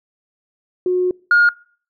sine tone pair in turn, 363.5 / 1425.7 Hz, F#4 / F6, -31 / +35 cents, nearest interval 2 octaves, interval 2366 cents, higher second, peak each -14 / -7 dBFS, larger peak second, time 0.86-1.11 / 1.31-1.49 s, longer first, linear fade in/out 2 ms, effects noise-tail reverb RT60 0.5 s tail -26 dB re dry + tanh soft clip ceiling -6 dBFS

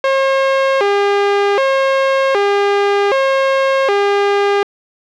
sawtooth tone with vibrato, 466.2 Hz, A#4, in tune, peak -7 dBFS, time 0.04-4.63 s, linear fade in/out 2 ms, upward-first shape square, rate 0.65 Hz, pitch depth 250 cents each way, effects low-pass 3000 Hz 12 dB/octave

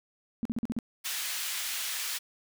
sine tone bursts, 231 Hz, A#3, 16 cents flat, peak -27 dBFS, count 6, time 0.43-0.788 s, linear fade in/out 0 ms, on 23 ms, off 44 ms
pink high-pass noise, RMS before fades -34 dBFS, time 1.04-2.19 s, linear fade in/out 20 ms, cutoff 2200 Hz, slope 12 dB/octave
effects none

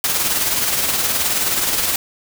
white noise with tremolo, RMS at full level -17 dBFS, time 0.04-1.96 s, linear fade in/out 2 ms, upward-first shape sine, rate 19 Hz, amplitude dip 40%, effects none

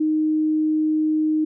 sine tone, 310 Hz, D#4, 6 cents flat, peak -17 dBFS, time 0-1.45 s, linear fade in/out 10 ms, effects none

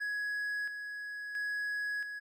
triangle tone with tremolo, 1673 Hz, G#6, 12 cents sharp, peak -31 dBFS, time 0-2.2 s, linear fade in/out 20 ms, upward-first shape square, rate 0.74 Hz, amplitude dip 50%, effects none

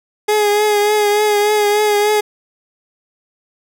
30% pulse tone with vibrato, 417.7 Hz, G#4, 10 cents sharp, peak -9 dBFS, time 0.28-2.21 s, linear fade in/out 10 ms, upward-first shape triangle, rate 3.4 Hz, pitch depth 36 cents each way, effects none

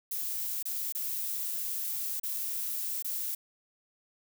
violet noise with dropouts, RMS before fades -34 dBFS, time 0.11-3.35 s, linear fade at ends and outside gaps 5 ms, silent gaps 0.627-0.654 / 0.924-0.949 / 2.198-2.233 / 3.025-3.045 s, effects none

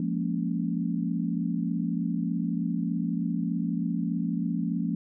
sine chord, Bb minor seventh, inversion second, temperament just, 174.81 / 209.8 / 233.1 / 279.7 Hz, F3 / Ab3 / Bb3 / Db4, +2 / +18 / 0 / +16 cents, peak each -29 / -33 / -31 / -33 dBFS, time 0-4.95 s, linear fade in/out 2 ms, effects none

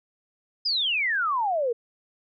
sine exponential sweep, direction down, 5120 to 451.1 Hz, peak -22 dBFS, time 0.65-1.73 s, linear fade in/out 10 ms, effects none

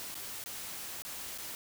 white noise with dropouts, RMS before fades -42 dBFS, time 0-1.55 s, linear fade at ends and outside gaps 0 ms, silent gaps 0.144-0.153 / 0.439-0.46 / 1.021-1.05 / 1.377-1.384 s, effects none

